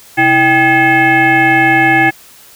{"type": "tone with frequency modulation", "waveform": "sine", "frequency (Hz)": 1243, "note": "D#6", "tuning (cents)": -2, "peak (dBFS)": -6, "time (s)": [0.17, 2.11], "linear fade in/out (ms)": 20, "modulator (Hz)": 458, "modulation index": 2.3, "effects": ["white hiss -40 dBFS RMS until 2.55 s"]}